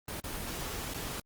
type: noise with dropouts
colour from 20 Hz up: pink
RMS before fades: -38 dBFS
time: 0.08-1.2 s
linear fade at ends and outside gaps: 2 ms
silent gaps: 0.202-0.239 / 0.938-0.944 s
effects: Opus 24 kbps